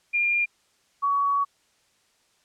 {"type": "tone pair in turn", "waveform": "sine", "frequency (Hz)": [2404, 1126.7], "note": ["D7", "C#6"], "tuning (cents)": [40, 28], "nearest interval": "octave + minor second", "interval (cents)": 1312, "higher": "first", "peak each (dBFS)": -20, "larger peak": "neither", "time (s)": [[0.13, 0.46], [1.02, 1.45]], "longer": "second", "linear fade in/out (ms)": 20, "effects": ["white hiss -65 dBFS RMS until 2.44 s", "low-pass 8000 Hz 12 dB/octave"]}